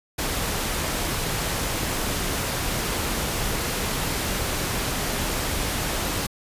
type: noise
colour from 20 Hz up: pink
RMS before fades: -26 dBFS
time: 0.18-6.27 s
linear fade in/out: 10 ms
effects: resampled to 32000 Hz